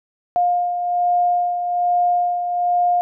sine beating tone pair, 708 / 709.2 Hz, F5 / F5, +23 / +26 cents, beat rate 1.2 Hz, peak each -16 / -25 dBFS, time 0.36-3.01 s, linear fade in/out 0 ms, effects none

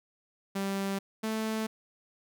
sawtooth tone pair in turn, 196 / 219.6 Hz, G3 / A3, 0 / -3 cents, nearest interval major second, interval 197 cents, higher second, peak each -26 dBFS, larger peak neither, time 0.55-0.99 / 1.23-1.67 s, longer neither, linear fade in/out 10 ms, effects none

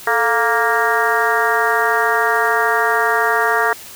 harmonic tone with a mistuned harmonic, 233.1 Hz, A#3, in tune, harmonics 2 / 3 / 4 / 5 / 6 / 7 / 8, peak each -21 / -21 / -21 / -21 / -21 / -21 / -21 dBFS, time 0.07-3.73 s, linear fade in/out 2 ms, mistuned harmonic 2, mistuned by -94 cents, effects white hiss -36 dBFS RMS until 3.95 s

